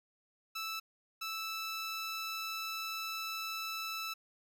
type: tone bursts at uneven times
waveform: 15% pulse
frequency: 1317 Hz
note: E6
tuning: 2 cents flat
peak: -31 dBFS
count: 2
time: 0.55-0.8 / 1.21-4.14 s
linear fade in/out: 10 ms
effects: none